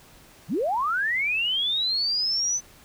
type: linear sweep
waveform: sine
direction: up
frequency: 116.54 to 6120 Hz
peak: -22 dBFS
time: 0.48-2.61 s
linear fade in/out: 50 ms
effects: pink hiss -52 dBFS RMS until 2.84 s